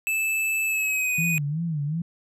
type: tone with pitch glide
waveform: square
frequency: 2626 to 2483 Hz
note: E7 to D#7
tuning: -7 to -4 cents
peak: -23 dBFS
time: 0.07-1.38 s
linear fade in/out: 0 ms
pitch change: -97 cents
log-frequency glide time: 0.65-1.17 s
type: tone with vibrato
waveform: sine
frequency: 156 Hz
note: D#3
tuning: 5 cents sharp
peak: -24 dBFS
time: 1.18-2.02 s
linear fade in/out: 5 ms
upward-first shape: sine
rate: 2.7 Hz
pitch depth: 150 cents each way
effects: none